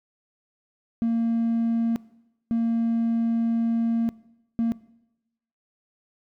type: tone bursts at uneven times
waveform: triangle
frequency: 230 Hz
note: A#3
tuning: 23 cents flat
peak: -17 dBFS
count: 3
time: 1.02-1.96 / 2.51-4.09 / 4.59-4.72 s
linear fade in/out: 0 ms
effects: noise-tail reverb RT60 0.9 s tail -22 dB re dry + tanh soft clip ceiling -16 dBFS